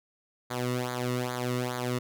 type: tone with flanger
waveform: sawtooth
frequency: 124.3 Hz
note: B2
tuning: 12 cents sharp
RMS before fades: -31 dBFS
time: 0.5-1.99 s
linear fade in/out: 10 ms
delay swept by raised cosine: 0.36 to 1.27 ms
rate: 2.4 Hz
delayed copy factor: -0.8
effects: none